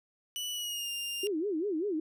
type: tone with pitch glide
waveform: sawtooth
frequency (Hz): 2961 to 2800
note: F#7 to F7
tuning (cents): +1 to +4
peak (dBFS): -31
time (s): 0.36-1.27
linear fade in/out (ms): 0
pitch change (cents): -97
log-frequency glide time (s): 0.52-0.9
type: tone with vibrato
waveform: sine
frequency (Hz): 359.3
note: F4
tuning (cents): +49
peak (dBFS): -29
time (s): 1.23-2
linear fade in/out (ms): 5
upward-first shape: sine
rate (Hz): 5.1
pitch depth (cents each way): 280
effects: none